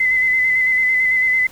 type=tone with vibrato; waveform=sine; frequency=2034 Hz; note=C7; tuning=50 cents flat; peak=-13 dBFS; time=0-1.47 s; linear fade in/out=5 ms; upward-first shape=square; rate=9 Hz; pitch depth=22 cents each way; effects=pink hiss -43 dBFS RMS until 1.51 s